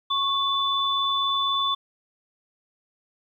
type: tone pair together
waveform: sine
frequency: 1100 / 3492 Hz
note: C#6 / A7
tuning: -14 / -14 cents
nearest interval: octave + minor sixth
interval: 2000 cents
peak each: -24 dBFS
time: 0.1-1.75 s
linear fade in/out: 10 ms
effects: 10-bit